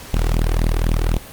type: tone with flanger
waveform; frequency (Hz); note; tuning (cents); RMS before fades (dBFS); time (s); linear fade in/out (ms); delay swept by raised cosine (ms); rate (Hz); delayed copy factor
sawtooth; 40.05; E1; -49; -17; 0.13-1.18; 10; 0.26 to 2.66; 3.9; +0.85
effects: pink hiss -37 dBFS RMS until 1.32 s + Opus 48 kbps